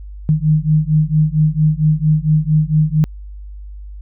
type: beating tone pair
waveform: sine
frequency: 152.3 / 156.7 Hz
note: D#3 / D#3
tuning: -37 / +13 cents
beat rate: 4.4 Hz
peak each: -14 dBFS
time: 0.29-3.04 s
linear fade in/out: 0 ms
effects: added 50 Hz sine -29 dBFS peak until 4.01 s